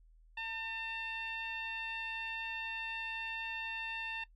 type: tone with low-pass filter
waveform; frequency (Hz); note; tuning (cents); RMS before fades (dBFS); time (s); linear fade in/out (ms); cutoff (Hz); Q
15% pulse; 901; A5; +41; -41; 0.37-4.24; 5; 2900; 2.3
effects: noise-tail reverb RT60 0.1 s tail -20 dB re dry + added 40 Hz sine -59 dBFS peak until 4.35 s